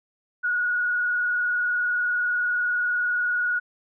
sine tone with vibrato, 1454 Hz, F#6, 31 cents flat, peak -21 dBFS, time 0.43-3.6 s, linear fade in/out 20 ms, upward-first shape sine, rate 20 Hz, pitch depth 37 cents each way, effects none

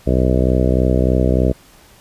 harmonic tone, 63.3 Hz, B1, 43 cents sharp, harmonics 1 / 2 / 3 / 4 / 5 / 6 / 7 / 8 / 9 / 10, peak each -16 / -19 / -21 / -22 / -23 / -24 / -24 / -25 / -26 / -26 dBFS, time 0.06-1.53 s, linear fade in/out 20 ms, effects pink hiss -47 dBFS RMS until 2 s + resampled to 32000 Hz

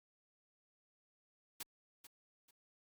white noise with echo, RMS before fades -44 dBFS, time 1.6-1.63 s, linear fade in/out 5 ms, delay 440 ms, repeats 2, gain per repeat -12 dB, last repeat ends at 2.51 s, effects Opus 48 kbps

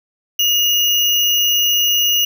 sine tone with sample-and-hold, 2866 Hz, F7, 44 cents sharp, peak -12 dBFS, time 0.39-2.25 s, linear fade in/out 5 ms, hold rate 8820 Hz, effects none

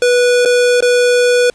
square tone with dropouts, 490.1 Hz, B4, 13 cents flat, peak -9 dBFS, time 0.02-1.5 s, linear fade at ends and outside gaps 2 ms, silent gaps 0.451-0.457 / 0.806-0.824 s, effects pink hiss -50 dBFS RMS until 1.54 s + resampled to 22050 Hz

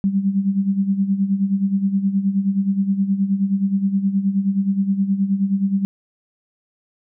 sine tone with tremolo, 196 Hz, G3, in tune, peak -13 dBFS, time 0.04-5.85 s, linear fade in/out 0 ms, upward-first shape sine, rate 9.5 Hz, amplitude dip 70%, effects none

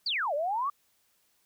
sine exponential two-way sweep, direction down then up, 4893 to 556 to 1196 Hz, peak -27 dBFS, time 0.06-0.7 s, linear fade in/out 5 ms, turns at 0.34 s, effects white hiss -70 dBFS RMS until 1.45 s

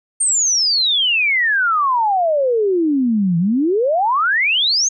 sine exponential two-way sweep, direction down then up, 8870 to 163.7 to 6640 Hz, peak -13 dBFS, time 0.2-4.89 s, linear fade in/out 10 ms, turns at 3.38 s, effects none

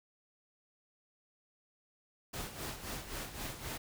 pink noise with tremolo, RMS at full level -40 dBFS, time 2.33-3.78 s, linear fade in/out 10 ms, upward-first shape sine, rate 3.8 Hz, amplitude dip 65%, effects none

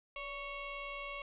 sine tone with frequency modulation, 1661.2 Hz, G#6, in tune, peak -40 dBFS, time 0.16-1.22 s, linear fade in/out 2 ms, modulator 544 Hz, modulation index 2.4, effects none

